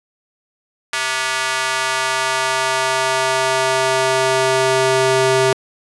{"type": "tone with high-pass filter sweep", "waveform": "square", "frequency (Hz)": 131.2, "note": "C3", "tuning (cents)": 5, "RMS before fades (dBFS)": -17, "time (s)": [0.93, 5.53], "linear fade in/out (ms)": 2, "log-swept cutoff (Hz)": [1500, 360], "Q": 1.1, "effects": ["resampled to 24000 Hz"]}